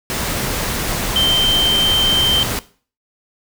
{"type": "tone in noise", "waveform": "sine", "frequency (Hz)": 3125, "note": "G7", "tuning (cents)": -6, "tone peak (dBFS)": -12, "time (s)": [1.16, 2.43], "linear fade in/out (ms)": 0, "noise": "pink", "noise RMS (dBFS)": -21, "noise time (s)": [0.1, 2.59], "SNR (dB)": 6, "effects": ["noise-tail reverb RT60 0.4 s tail -17 dB re dry"]}